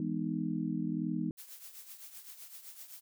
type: chord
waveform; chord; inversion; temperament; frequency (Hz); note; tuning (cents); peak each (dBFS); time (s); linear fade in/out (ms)
sine; E major seventh; none; just; 164.81 / 206 / 247.2 / 309; E3 / G#3 / B3 / D#4; 0 / -14 / +2 / -12; -37; 0-1.31; 2
type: noise with tremolo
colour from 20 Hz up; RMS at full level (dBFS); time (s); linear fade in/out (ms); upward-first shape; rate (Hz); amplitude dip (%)
blue; -47; 1.37-3.01; 20; triangle; 7.8; 70
effects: none